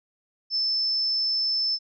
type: tone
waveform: sine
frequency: 5274 Hz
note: E8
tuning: in tune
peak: -22 dBFS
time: 0.5-1.79 s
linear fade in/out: 50 ms
effects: none